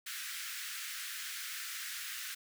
pink high-pass noise, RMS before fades -42 dBFS, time 0.06-2.35 s, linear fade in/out 10 ms, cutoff 1400 Hz, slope 48 dB/octave, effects none

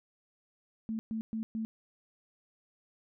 sine tone bursts, 221.9 Hz, A3, 15 cents sharp, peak -32 dBFS, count 4, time 0.89-1.65 s, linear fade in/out 0 ms, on 100 ms, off 120 ms, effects none

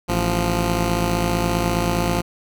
10% pulse tone pair together, 55.08 / 174.61 Hz, A1 / F3, +3 / 0 cents, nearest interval octave + minor sixth, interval 1997 cents, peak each -13 dBFS, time 0.08-2.22 s, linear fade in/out 20 ms, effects none

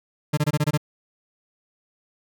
40% pulse tone bursts, 149.2 Hz, D3, 28 cents sharp, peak -17 dBFS, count 7, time 0.33-0.776 s, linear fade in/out 10 ms, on 44 ms, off 23 ms, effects none

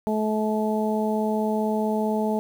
harmonic tone, 215.6 Hz, A3, 35 cents flat, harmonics 1 / 2 / 3 / 4, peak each -24 / -27 / -29 / -30 dBFS, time 0.07-2.39 s, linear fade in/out 0 ms, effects 8-bit

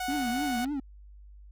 sawtooth tone, 737 Hz, F#5, 7 cents flat, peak -27 dBFS, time 0-0.65 s, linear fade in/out 5 ms
triangle tone with vibrato, 261.6 Hz, C4, in tune, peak -27 dBFS, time 0.08-0.8 s, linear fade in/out 5 ms, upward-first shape triangle, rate 3.5 Hz, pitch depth 250 cents each way
click train, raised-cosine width 0.3 ms, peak -32 dBFS, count 88, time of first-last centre 0.1-0.658 s, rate 156 Hz
effects added 50 Hz sine -47 dBFS peak until 1.51 s

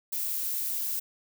violet noise, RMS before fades -31 dBFS, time 0.12-1 s, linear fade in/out 10 ms, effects none

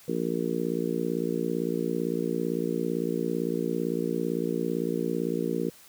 harmonic tone, 57.8 Hz, A#1, 14 cents flat, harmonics 3 / 4 / 5 / 6 / 7 / 8, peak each -33 / -33 / -33 / -33 / -33 / -33 dBFS, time 0.08-5.7 s, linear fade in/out 5 ms, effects white hiss -53 dBFS RMS until 5.88 s

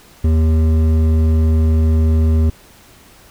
sine tone with hard clipping, 79.5 Hz, D#2, 38 cents sharp, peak -12 dBFS, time 0.24-2.5 s, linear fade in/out 5 ms, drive 10 dB, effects pink hiss -45 dBFS RMS until 3.3 s

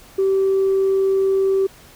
sine tone, 386.6 Hz, G4, 24 cents flat, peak -13 dBFS, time 0.18-1.67 s, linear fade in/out 10 ms, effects tanh soft clip ceiling -11 dBFS + pink hiss -46 dBFS RMS until 1.95 s

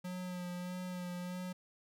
square tone with vibrato, 180 Hz, F#3, 47 cents flat, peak -40 dBFS, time 0.04-1.53 s, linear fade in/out 10 ms, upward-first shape sine, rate 1.6 Hz, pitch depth 23 cents each way, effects none

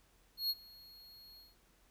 square tone with ADSR envelope, 4307 Hz, C8, 49 cents sharp, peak -31 dBFS, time 0.37-1.56 s, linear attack 130 ms, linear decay 39 ms, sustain -24 dB, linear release 180 ms, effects added 44 Hz sine -70 dBFS peak until 1.9 s + pink hiss -70 dBFS RMS until 1.9 s

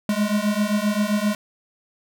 square beating tone pair, 204.9 / 212.5 Hz, G#3 / G#3, -23 / +40 cents, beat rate 7.6 Hz, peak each -23 dBFS, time 0.09-1.35 s, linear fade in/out 2 ms, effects none

